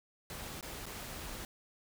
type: noise with dropouts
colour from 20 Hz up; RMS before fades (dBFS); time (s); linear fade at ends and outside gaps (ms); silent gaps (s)
pink; -44; 0.3-1.45; 1; 0.61-0.627 / 0.857-0.864
effects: none